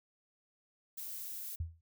violet noise, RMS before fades -43 dBFS, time 0.97-1.56 s, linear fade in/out 10 ms
sine tone with exponential decay, 82.6 Hz, E2, 4 cents sharp, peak -31 dBFS, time 1.6-1.81 s, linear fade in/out 5 ms, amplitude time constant 45 ms
effects none

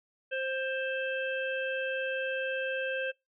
harmonic tone, 527 Hz, C5, 12 cents sharp, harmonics 1 / 3 / 5 / 6, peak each -33 / -35 / -38 / -45 dBFS, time 0.31-3.12 s, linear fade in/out 20 ms, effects noise-tail reverb RT60 0.2 s tail -24 dB re dry

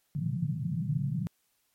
white band-pass noise, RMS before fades -31 dBFS, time 0.15-1.27 s, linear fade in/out 0 ms, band 120 to 170 Hz, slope 48 dB/octave, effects white hiss -73 dBFS RMS until 1.74 s + MP3 64 kbps

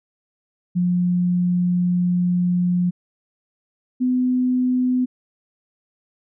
sine tone pair in turn, 177.9 / 252.3 Hz, F3 / B3, +32 / +37 cents, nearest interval tritone, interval 605 cents, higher second, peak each -16 dBFS, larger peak neither, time 0.75-2.91 / 4-5.06 s, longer first, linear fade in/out 20 ms, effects none

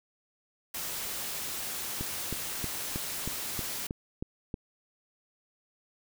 white noise, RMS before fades -36 dBFS, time 0.74-3.87 s, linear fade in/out 5 ms
click train, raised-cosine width 3 ms, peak -21 dBFS, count 9, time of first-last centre 2.01-4.542 s, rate 3.16 Hz
effects none

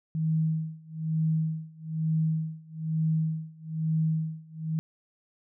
sine tone with tremolo, 159 Hz, D#3, 38 cents sharp, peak -22 dBFS, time 0.15-4.79 s, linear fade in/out 0 ms, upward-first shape sine, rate 1.1 Hz, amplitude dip 95%, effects none

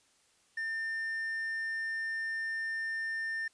triangle tone with quantisation, 1800 Hz, A6, 39 cents sharp, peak -31 dBFS, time 0.57-3.48 s, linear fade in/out 5 ms, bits 10, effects white hiss -68 dBFS RMS until 3.53 s + resampled to 22050 Hz

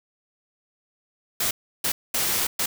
white noise bursts at uneven times, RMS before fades -24 dBFS, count 4, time 1.4-1.51 / 1.84-1.92 / 2.14-2.47 / 2.59-2.66 s, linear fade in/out 5 ms, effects none

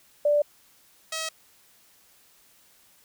sine / 5% pulse tone pair in turn, 587.3 / 640.8 Hz, D5 / E5, 0 / -49 cents, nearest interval major second, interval 151 cents, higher second, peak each -18 dBFS, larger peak neither, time 0.25-0.42 / 1.12-1.29 s, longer neither, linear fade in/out 5 ms, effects white hiss -59 dBFS RMS until 3.04 s

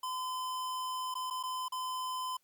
square tone with dropouts, 1021 Hz, C6, 43 cents flat, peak -35 dBFS, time 0.03-2.37 s, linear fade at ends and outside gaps 5 ms, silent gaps 1.142-1.152 / 1.302-1.307 / 1.429-1.435 / 1.683-1.721 s, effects white hiss -75 dBFS RMS until 2.43 s + MP3 96 kbps

